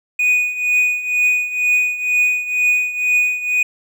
triangle tone with tremolo, 2476 Hz, D#7, 9 cents flat, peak -9 dBFS, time 0.19-3.63 s, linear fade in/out 5 ms, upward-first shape triangle, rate 2.1 Hz, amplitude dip 80%, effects none

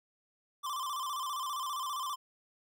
square tone with vibrato, 1101 Hz, C#6, 12 cents flat, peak -35 dBFS, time 0.63-2.16 s, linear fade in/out 20 ms, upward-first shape square, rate 15 Hz, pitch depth 97 cents each way, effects none

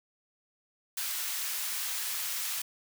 white high-pass noise, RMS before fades -34 dBFS, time 0.97-2.62 s, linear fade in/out 5 ms, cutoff 1200 Hz, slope 12 dB/octave, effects none

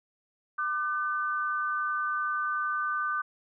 sine tone pair together, 1194 / 1516.6 Hz, D6 / F#6, +28 / +42 cents, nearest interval major third, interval 414 cents, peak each -29 / -31 dBFS, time 0.58-3.22 s, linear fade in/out 10 ms, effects none

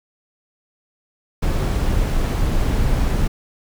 brown noise, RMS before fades -18 dBFS, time 1.42-3.28 s, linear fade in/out 10 ms, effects none

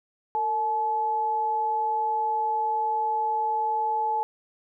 sine tone pair together, 455.3 / 859.5 Hz, A#4 / A5, -41 / -41 cents, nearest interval major seventh, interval 1100 cents, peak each -34 / -23 dBFS, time 0.35-4.23 s, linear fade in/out 0 ms, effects none

